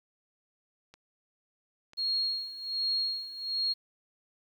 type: clicks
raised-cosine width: 0.2 ms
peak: -34 dBFS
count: 2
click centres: 0.94 / 1.934 s
type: tone with tremolo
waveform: sine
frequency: 4278 Hz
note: C8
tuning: 38 cents sharp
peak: -26 dBFS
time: 1.97-3.74 s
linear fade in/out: 20 ms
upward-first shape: sine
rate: 1.3 Hz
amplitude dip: 80%
effects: 10-bit